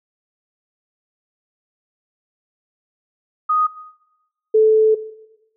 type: tone pair in turn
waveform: sine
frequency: 1244.5 / 436.3 Hz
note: D#6 / A4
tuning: 0 / -15 cents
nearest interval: octave + tritone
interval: 1815 cents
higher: first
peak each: -14 / -9 dBFS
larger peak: second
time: 3.49-3.67 / 4.54-4.95 s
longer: second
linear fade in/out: 10 ms
effects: noise-tail reverb RT60 1.0 s tail -17 dB re dry